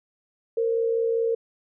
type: tone pair together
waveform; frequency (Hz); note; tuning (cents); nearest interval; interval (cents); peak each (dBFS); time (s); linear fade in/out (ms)
sine; 458.3 / 523.3; A#4 / C5; -29 / 0; major second; 229; -21 / -31; 0.57-1.35; 5
effects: none

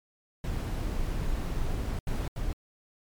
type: noise bursts at uneven times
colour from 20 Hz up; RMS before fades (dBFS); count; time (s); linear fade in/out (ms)
brown; -30; 3; 0.44-1.99 / 2.07-2.28 / 2.36-2.53; 2
effects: MP3 96 kbps

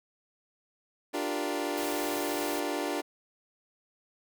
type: chord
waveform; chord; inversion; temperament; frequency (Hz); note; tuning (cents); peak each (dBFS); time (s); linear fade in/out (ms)
25% pulse; G minor seventh; second; equal; 293.7 / 349.2 / 392 / 466.2; D4 / F4 / G4 / Bb4; 0 / 0 / 0 / 0; -30 / -32 / -33 / -34; 1.13-3.02; 20
type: noise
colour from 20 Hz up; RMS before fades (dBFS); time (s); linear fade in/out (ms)
white; -40; 1.77-2.6; 5
effects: none

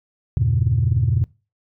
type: chord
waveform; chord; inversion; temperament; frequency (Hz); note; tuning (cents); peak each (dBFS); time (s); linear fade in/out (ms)
sine; E diminished seventh; none; just; 82.41 / 98.89 / 118.67 / 142.4; E2 / G2 / Bb2 / Db3; 0 / +16 / +31 / +47; -22 / -21 / -18 / -23; 0.37-1.24; 0
effects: noise-tail reverb RT60 0.3 s tail -21 dB re dry + tanh soft clip ceiling -8 dBFS

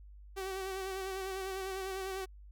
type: tone with vibrato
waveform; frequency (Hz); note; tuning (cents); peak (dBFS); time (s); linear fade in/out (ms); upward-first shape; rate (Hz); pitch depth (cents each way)
sawtooth; 381.8; G4; -46; -33; 0.36-2.26; 20; sine; 10; 36
effects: added 50 Hz sine -50 dBFS peak until 2.51 s

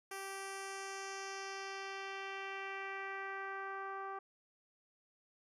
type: tone with low-pass filter sweep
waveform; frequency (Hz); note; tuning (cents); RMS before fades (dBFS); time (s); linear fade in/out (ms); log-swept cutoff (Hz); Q
10% pulse; 389.6; G4; -11; -44; 0.11-4.19; 5; 12000 to 1100; 1.8
effects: none

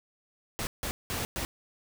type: noise bursts at uneven times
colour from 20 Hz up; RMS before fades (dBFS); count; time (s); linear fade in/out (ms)
pink; -33; 4; 0.59-0.67 / 0.83-0.91 / 1.1-1.25 / 1.36-1.45; 0
effects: none

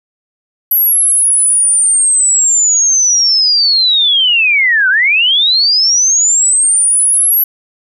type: linear two-way sweep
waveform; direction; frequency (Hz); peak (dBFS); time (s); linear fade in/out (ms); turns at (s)
sine; down then up; 11780 to 1459 to 11780; -7; 0.71-7.44; 5; 4.89
effects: none

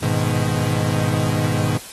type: chord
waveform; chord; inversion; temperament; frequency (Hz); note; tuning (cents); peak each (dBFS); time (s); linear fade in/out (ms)
35% pulse; G# minor; none; equal; 103.83 / 123.47 / 155.56; G#2 / B2 / D#3; 0 / 0 / 0; -21; 0.02-1.78; 10
effects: white hiss -37 dBFS RMS until 1.92 s + AAC 32 kbps

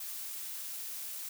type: noise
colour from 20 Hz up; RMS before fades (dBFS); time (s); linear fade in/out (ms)
blue; -41; 0-1.29; 5
effects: none

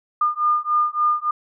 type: beating tone pair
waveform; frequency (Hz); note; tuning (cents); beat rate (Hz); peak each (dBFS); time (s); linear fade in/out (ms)
sine; 1210 / 1213.5; D#6 / D#6; -49 / -44; 3.5; -20; 0.21-1.31; 5
effects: none

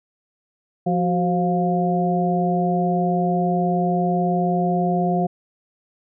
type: harmonic tone with a mistuned harmonic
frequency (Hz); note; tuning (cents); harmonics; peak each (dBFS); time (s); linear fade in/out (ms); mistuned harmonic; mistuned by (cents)
176.3; F3; +17; 1 / 2 / 3 / 4; -20 / -25 / -29 / -22; 0.86-5.27; 10; 2; +85
effects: none

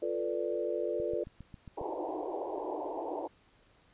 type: chord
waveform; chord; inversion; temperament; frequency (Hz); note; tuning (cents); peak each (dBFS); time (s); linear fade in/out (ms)
sine; B half-diminished seventh; second; equal; 349.2 / 440 / 493.9 / 587.3; F4 / A4 / B4 / D5; 0 / 0 / 0 / 0; -36; 0.02-1.24; 5
type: click train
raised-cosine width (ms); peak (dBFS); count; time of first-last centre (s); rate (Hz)
5; -34; 7; 1-1.813; 7.38
type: band-pass noise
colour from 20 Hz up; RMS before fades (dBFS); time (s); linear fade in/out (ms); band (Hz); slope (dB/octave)
pink; -37; 1.77-3.28; 10; 300 to 970; 96
effects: pink hiss -65 dBFS RMS until 3.93 s + resampled to 8000 Hz

